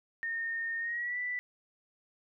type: tone with pitch glide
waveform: sine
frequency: 1833 to 1975.9 Hz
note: A#6 to B6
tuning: -30 to 0 cents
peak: -32 dBFS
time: 0.23-1.39 s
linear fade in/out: 0 ms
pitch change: +130 cents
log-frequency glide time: 0.79-1.18 s
effects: none